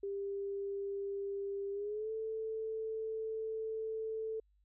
sine tone with pitch glide, 397.7 to 441.3 Hz, G4 to A4, +25 to +5 cents, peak -36 dBFS, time 0.03-4.4 s, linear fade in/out 5 ms, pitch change +180 cents, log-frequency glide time 1.72-2.11 s, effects added 50 Hz sine -68 dBFS peak until 4.64 s

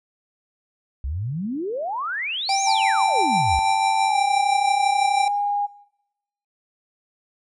sine exponential two-way sweep, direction up then down, 61.6 to 6820 to 61.6 Hz, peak -24 dBFS, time 1.04-3.59 s, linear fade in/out 0 ms, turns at 2.63 s
square tone with tremolo, 784 Hz, G5, in tune, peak -19 dBFS, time 2.49-5.28 s, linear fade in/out 2 ms, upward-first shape sine, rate 6 Hz, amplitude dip 35%
sine tone with pitch glide, 880 to 816.3 Hz, A5 to G#5, 0 to -30 cents, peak -20 dBFS, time 2.66-5.67 s, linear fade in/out 20 ms, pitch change -130 cents, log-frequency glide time 4.07-4.17 s
effects noise-tail reverb RT60 0.9 s tail -21 dB re dry + resampled to 24000 Hz

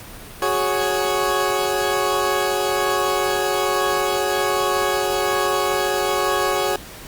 20% pulse chord, F# suspended second, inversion none, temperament equal, 370 / 415.3 / 554.4 Hz, F#4 / G#4 / C#5, 0 / 0 / 0 cents, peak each -18 dBFS, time 0.42-6.76 s, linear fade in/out 2 ms, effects pink hiss -38 dBFS RMS until 7.07 s + Opus 48 kbps

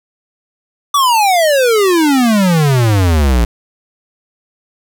square exponential sweep, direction down, 1176 to 55.4 Hz, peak -9 dBFS, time 0.94-3.45 s, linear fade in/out 5 ms, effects none

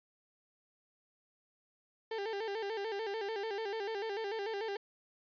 35% pulse tone with vibrato, 422.1 Hz, G#4, 28 cents sharp, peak -34 dBFS, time 2.11-4.77 s, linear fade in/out 5 ms, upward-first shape square, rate 6.8 Hz, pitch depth 99 cents each way, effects resampled to 11025 Hz

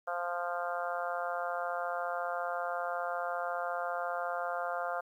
harmonic tone, 174.61 Hz, F3, in tune, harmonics 3 / 4 / 5 / 6 / 7 / 8 / 9, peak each -39 / -36 / -44 / -43 / -41 / -40 / -48 dBFS, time 0.07-5.01 s, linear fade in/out 10 ms, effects 11-bit

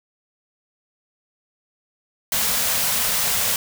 white band-stop noise, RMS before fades -21 dBFS, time 2.32-3.56 s, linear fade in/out 2 ms, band 260 to 430 Hz, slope 96 dB/octave, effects none

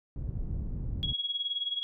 pink low-pass noise, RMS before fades -34 dBFS, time 0.16-1.13 s, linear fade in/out 2 ms, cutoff 150 Hz, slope 12 dB/octave
sine tone with tremolo, 3322 Hz, G#7, in tune, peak -27 dBFS, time 1.03-1.83 s, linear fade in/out 0 ms, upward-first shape sine, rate 19 Hz, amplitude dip 75%
effects none

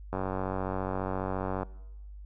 click train, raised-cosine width 1 ms, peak -18 dBFS, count 143, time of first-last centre 0.13-1.631 s, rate 94.6 Hz, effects noise-tail reverb RT60 1.0 s tail -22 dB re dry + added 50 Hz sine -42 dBFS peak until 2.25 s

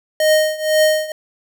square tone with tremolo, 620 Hz, D#5, 6 cents flat, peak -10 dBFS, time 0.2-1.12 s, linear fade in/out 2 ms, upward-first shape triangle, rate 2 Hz, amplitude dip 90%, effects none

